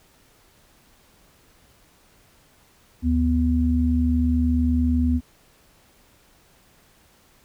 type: tone pair together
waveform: sine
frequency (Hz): 75.55 / 246.9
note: D2 / B3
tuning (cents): +50 / 0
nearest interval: octave + major sixth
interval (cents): 2050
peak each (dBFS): -20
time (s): 3.02-5.21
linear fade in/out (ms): 50
effects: pink hiss -57 dBFS RMS until 7.44 s